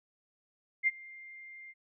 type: tone with ADSR envelope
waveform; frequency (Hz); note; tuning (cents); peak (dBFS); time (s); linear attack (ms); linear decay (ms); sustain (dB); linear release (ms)
sine; 2104; C7; +9; -22; 0.83-1.74; 42; 31; -24; 39
effects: none